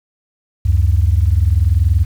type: tone pair together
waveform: sine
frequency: 71.99 / 92.5 Hz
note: D2 / F#2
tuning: -34 / 0 cents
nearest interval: major third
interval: 434 cents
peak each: -12 dBFS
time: 0.65-2.05 s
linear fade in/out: 10 ms
effects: tanh soft clip ceiling -3 dBFS + 7-bit